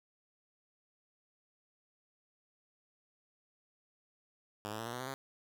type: tone with pitch steps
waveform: 5% pulse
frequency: 103.9 / 108.56 / 113.43 / 118.53 / 123.84 / 129.4 / 135.21 Hz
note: G#2 / A2 / A#2 / A#2 / B2 / C3 / C#3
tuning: +1 / -23 / -47 / +29 / +5 / -19 / -43 cents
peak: -28 dBFS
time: 4.65-5.14 s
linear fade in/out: 0 ms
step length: 70 ms
effects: none